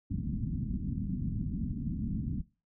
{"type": "low-pass noise", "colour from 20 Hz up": "white", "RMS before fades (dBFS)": -34, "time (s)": [0.1, 2.42], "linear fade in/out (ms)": 10, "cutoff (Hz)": 250, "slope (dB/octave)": 48, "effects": ["noise-tail reverb RT60 0.3 s tail -19 dB re dry"]}